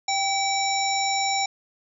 harmonic tone with a mistuned harmonic, 784 Hz, G5, in tune, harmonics 1 / 3 / 5 / 7 / 9, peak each -24 / -29 / -30 / -30 / -31 dBFS, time 0.08-1.46 s, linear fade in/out 5 ms, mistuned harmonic 3, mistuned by -48 cents, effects none

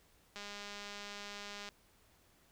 click train, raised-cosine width 0.2 ms, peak -29 dBFS, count 272, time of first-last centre 0.36-1.688 s, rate 204 Hz, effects pink hiss -68 dBFS RMS until 2.51 s

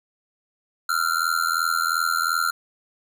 square tone with amplitude modulation, 1382 Hz, F6, 19 cents flat, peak -17 dBFS, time 0.89-2.51 s, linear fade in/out 5 ms, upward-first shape sine, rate 82.8 Hz, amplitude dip 95%, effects none

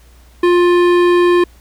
sine tone with hard clipping, 351.9 Hz, F4, 13 cents sharp, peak -10 dBFS, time 0.43-1.44 s, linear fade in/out 5 ms, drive 15 dB, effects added 60 Hz sine -42 dBFS peak until 1.6 s + pink hiss -50 dBFS RMS until 1.6 s

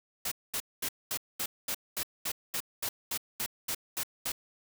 white noise bursts, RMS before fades -33 dBFS, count 15, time 0.25-4.32 s, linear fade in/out 5 ms, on 66 ms, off 220 ms, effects none

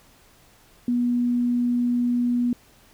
sine tone, 242.8 Hz, B3, 29 cents flat, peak -19 dBFS, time 0.88-2.53 s, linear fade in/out 2 ms, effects pink hiss -55 dBFS RMS until 2.93 s

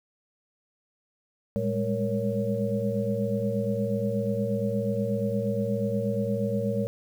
sine tone cluster, 113.3 / 200 / 208.4 / 467.4 / 557 Hz, A#2 / G3 / G#3 / A#4 / C#5, -49 / +35 / +6 / +5 / +8 cents, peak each -31 dBFS, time 1.56-6.87 s, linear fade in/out 0 ms, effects 9-bit

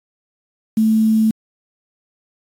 sine tone with quantisation, 220 Hz, A3, in tune, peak -11 dBFS, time 0.77-1.31 s, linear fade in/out 5 ms, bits 6, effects AAC 64 kbps

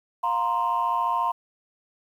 sine chord, F suspended fourth, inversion none, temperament equal with one note detuned, 705.8 / 932.3 / 1046.5 Hz, F5 / Bb5 / C6, +18 / 0 / 0 cents, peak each -29 / -24 / -24 dBFS, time 0.23-1.32 s, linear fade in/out 10 ms, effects tanh soft clip ceiling -15 dBFS + 9-bit

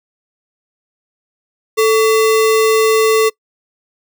sine tone with sample-and-hold, 440 Hz, A4, in tune, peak -8 dBFS, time 1.77-3.3 s, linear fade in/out 20 ms, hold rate 1575 Hz, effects noise-tail reverb RT60 0.1 s tail -23 dB re dry

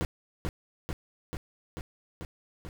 brown noise with echo, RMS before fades -29 dBFS, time 0.01-0.05 s, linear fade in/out 0 ms, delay 440 ms, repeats 6, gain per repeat -2 dB, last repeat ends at 2.69 s, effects none

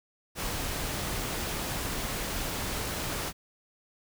pink noise, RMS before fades -33 dBFS, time 0.35-3.33 s, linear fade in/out 50 ms, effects none

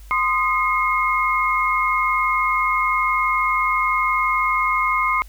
sine tone cluster, 1036 / 1237 / 2156 Hz, C6 / D#6 / C#7, -17 / -10 / -49 cents, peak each -21 dBFS, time 0.11-5.22 s, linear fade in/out 0 ms, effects added 50 Hz sine -38 dBFS peak until 5.28 s + white hiss -52 dBFS RMS until 5.28 s

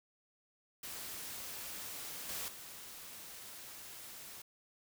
white noise with level steps, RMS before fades -45 / -41 / -50 dBFS, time 0.83-4.42 s, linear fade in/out 5 ms, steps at 2.29 / 2.48 s, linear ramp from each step 2 ms, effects none

